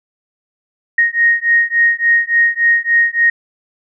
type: beating tone pair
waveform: sine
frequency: 1864.7 / 1868.2 Hz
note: A#6 / A#6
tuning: 0 / +3 cents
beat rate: 3.5 Hz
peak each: -13 dBFS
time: 0.98-3.3 s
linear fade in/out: 5 ms
effects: none